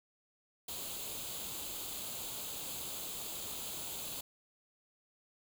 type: noise with comb filter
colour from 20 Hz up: white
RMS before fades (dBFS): -42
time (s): 0.68-4.21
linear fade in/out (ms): 5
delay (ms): 0.27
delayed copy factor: +0.65
effects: none